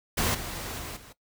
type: noise with level steps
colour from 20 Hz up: pink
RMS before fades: -26 / -36 / -38 / -49 dBFS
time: 0.17-1.13 s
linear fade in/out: 10 ms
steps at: 0.34 / 0.78 / 0.96 s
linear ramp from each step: 10 ms
effects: noise-tail reverb RT60 0.1 s tail -17 dB re dry